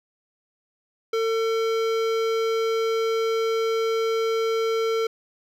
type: tone with hard clipping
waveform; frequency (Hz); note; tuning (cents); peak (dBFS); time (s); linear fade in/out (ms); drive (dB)
sine; 450; A4; +39; -23; 1.13-5.07; 5; 17
effects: none